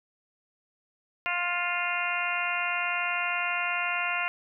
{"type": "harmonic tone with a mistuned harmonic", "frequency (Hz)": 351.8, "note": "F4", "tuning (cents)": 13, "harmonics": [2, 3, 4, 5, 6, 7, 8], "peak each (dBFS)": [-35, -35, -33, -38, -33, -34, -33], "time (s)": [1.26, 4.28], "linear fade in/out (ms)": 0, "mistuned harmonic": 8, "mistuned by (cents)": -33, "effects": []}